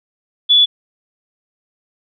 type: tone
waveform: sine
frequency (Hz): 3434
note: A7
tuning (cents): -43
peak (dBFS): -7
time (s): 0.49-0.66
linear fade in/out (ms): 20
effects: none